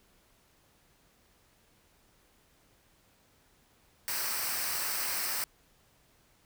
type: noise with comb filter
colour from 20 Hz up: white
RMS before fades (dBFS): -33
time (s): 4.08-5.44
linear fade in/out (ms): 0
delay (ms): 0.29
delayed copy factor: -0.6
effects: pink hiss -66 dBFS RMS until 6.45 s